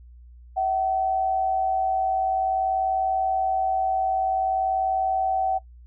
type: tone pair together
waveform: sine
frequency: 659.5 / 760 Hz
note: E5 / F#5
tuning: +1 / +46 cents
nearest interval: major second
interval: 245 cents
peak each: -29 / -21 dBFS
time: 0.56-5.59 s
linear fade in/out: 20 ms
effects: noise-tail reverb RT60 0.1 s tail -20 dB re dry + added 60 Hz sine -44 dBFS peak until 5.86 s